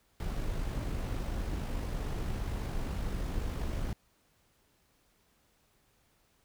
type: noise with amplitude modulation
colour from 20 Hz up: brown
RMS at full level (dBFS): -33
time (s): 0.2-3.93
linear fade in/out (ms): 2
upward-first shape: sine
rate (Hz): 51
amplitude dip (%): 30
effects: pink hiss -70 dBFS RMS until 6.44 s